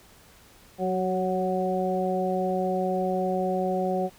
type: harmonic tone with a mistuned harmonic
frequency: 185 Hz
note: F#3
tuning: in tune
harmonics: 1 / 2 / 3 / 4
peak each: -29 / -29 / -29 / -29 dBFS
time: 0.78-4.1 s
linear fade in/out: 50 ms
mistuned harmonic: 2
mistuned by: +18 cents
effects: pink hiss -54 dBFS RMS until 4.18 s